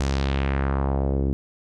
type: tone with low-pass filter sweep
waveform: sawtooth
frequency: 68.2 Hz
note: C#2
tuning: 28 cents flat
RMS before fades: -23 dBFS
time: 0-1.33 s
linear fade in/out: 0 ms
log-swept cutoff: 7300 to 320 Hz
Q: 1.7
effects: none